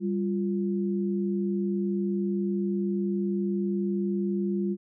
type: tone pair together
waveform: sine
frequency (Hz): 197.06 / 349.2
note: G3 / F4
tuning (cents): +9 / 0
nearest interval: minor seventh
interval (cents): 991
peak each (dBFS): -26 / -30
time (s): 0-4.77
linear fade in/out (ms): 50
effects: none